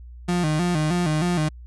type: tone with vibrato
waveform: 35% pulse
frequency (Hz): 164.81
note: E3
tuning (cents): 0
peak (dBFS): -18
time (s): 0.28-1.49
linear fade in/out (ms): 10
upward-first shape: square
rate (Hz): 3.2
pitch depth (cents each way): 120
effects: added 60 Hz sine -38 dBFS peak until 1.66 s + resampled to 24000 Hz